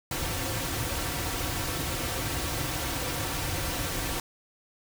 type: noise with comb filter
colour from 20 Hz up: pink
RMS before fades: -31 dBFS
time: 0.11-4.2 s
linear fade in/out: 2 ms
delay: 4.8 ms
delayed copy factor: -0.6
effects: none